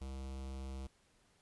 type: tone with notch filter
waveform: square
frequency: 66.5 Hz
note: C2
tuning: 29 cents sharp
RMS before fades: -44 dBFS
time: 0.01-0.87 s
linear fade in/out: 5 ms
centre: 1700 Hz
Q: 1.6
effects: pink hiss -71 dBFS RMS until 1.41 s + resampled to 24000 Hz